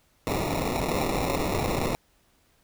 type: noise with sample-and-hold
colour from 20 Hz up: white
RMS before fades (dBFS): -27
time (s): 0.27-1.95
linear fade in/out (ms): 0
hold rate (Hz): 1575
effects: pink hiss -65 dBFS RMS until 2.63 s